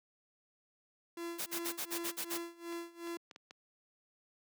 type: tone with tremolo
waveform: 45% pulse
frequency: 339.8 Hz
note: F4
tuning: 47 cents flat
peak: -38 dBFS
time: 1.17-3.17 s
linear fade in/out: 2 ms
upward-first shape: sine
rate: 2.7 Hz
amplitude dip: 90%
type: noise bursts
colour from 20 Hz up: white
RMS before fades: -38 dBFS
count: 8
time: 1.38-2.381 s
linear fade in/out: 20 ms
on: 84 ms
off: 47 ms
type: clicks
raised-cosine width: 0.2 ms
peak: -33 dBFS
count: 6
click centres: 2.374 / 2.726 / 3.073 / 3.312 / 3.361 / 3.509 s
effects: high-pass 200 Hz 12 dB/octave